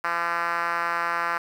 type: tone with band-pass filter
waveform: 5% pulse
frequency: 170.4 Hz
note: F3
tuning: 42 cents flat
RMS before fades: -26 dBFS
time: 0.04-1.38 s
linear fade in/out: 5 ms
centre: 1300 Hz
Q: 1.8
effects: 8-bit